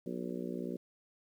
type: harmonic tone with a mistuned harmonic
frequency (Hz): 60.3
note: B1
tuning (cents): -41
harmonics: 3 / 4 / 5 / 6 / 7 / 8 / 9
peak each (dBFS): -42 / -41 / -45 / -42 / -47 / -47 / -50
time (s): 0.06-0.77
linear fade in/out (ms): 5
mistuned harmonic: 9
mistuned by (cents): +53
effects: 11-bit